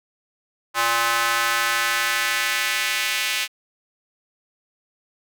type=tone with high-pass filter sweep; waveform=square; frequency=116.54 Hz; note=A#2; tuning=in tune; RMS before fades=-22 dBFS; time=0.74-3.48 s; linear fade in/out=50 ms; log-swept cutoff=1100 to 2500 Hz; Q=1.7; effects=none